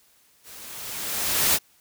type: noise with level ramp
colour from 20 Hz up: white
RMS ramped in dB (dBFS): -45 to -18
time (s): 0.43-1.59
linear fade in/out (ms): 50
effects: white hiss -60 dBFS RMS until 1.8 s